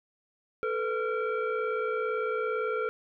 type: tone with frequency modulation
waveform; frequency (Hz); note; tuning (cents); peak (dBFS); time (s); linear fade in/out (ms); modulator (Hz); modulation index
sine; 438.1; A4; -7; -27; 0.63-2.89; 0; 934; 1.2
effects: none